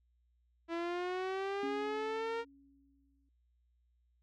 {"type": "linear sweep", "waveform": "sawtooth", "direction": "up", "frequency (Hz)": [331.6, 466.2], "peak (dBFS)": -31, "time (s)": [0.68, 2.45], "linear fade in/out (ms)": 50}
{"type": "tone with exponential decay", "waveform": "sine", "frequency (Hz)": 277.2, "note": "C#4", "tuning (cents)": 0, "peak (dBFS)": -37, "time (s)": [1.63, 3.29], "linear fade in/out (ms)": 2, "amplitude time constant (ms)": 360}
{"effects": ["added 60 Hz sine -70 dBFS peak until 4.22 s", "low-pass 3000 Hz 12 dB/octave"]}